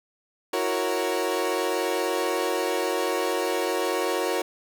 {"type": "chord", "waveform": "30% pulse", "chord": "F# dominant seventh", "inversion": "third", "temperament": "equal", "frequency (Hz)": [329.6, 370, 466.2, 554.4], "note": ["E4", "F#4", "A#4", "C#5"], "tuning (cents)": [0, 0, 0, 0], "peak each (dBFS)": [-29, -26, -26, -27], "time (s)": [0.53, 4.42], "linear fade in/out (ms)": 5, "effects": []}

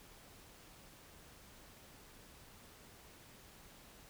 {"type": "silence", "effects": ["pink hiss -59 dBFS RMS until 4.09 s"]}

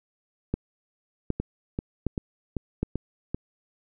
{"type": "two click trains", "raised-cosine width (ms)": 3, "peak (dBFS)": [-15, -12], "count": [6, 4], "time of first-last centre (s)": [[1.4, 3.346], [0.54, 2.83]], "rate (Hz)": [2.57, 1.31], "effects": []}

